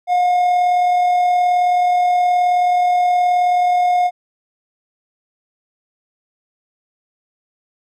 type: tone with amplitude modulation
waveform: triangle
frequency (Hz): 717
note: F5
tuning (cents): +45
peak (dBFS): -9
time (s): 0.07-4.11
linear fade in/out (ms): 50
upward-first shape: sine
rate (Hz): 38.9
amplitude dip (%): 25
effects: none